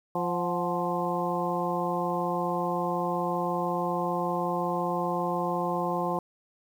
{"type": "harmonic tone with a mistuned harmonic", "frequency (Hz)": 174.61, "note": "F3", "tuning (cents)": 0, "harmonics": [1, 2, 3, 4, 5, 6], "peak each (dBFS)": [-33, -33, -33, -33, -33, -33], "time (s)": [0.15, 6.19], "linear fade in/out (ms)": 2, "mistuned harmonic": 4, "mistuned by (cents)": 59, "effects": ["9-bit"]}